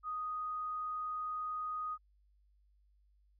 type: tone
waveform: sine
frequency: 1244.5 Hz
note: D#6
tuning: in tune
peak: -36 dBFS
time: 0.03-1.98 s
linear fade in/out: 50 ms
effects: added 50 Hz sine -66 dBFS peak until 3.39 s